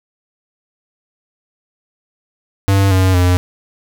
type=tone with pitch steps; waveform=square; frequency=98 / 93.79 / 89.76 Hz; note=G2 / F#2 / F2; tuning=0 / +24 / +48 cents; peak=-10 dBFS; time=2.68-3.37 s; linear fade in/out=0 ms; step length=230 ms; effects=none